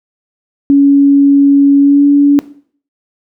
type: tone with pitch glide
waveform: sine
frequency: 280.5 to 285.2 Hz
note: C#4 to C#4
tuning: +21 to +49 cents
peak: -3 dBFS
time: 0.7-2.39 s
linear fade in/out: 0 ms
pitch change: +28 cents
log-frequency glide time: 1.79-2.04 s
effects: noise-tail reverb RT60 0.5 s tail -17 dB re dry